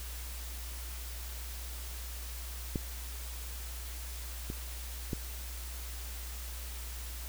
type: clicks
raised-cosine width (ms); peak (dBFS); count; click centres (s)
3; -19 / -25 / -20; 3; 2.758 / 4.501 / 5.132
effects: added 60 Hz sine -40 dBFS peak until 7.28 s + white hiss -46 dBFS RMS until 7.28 s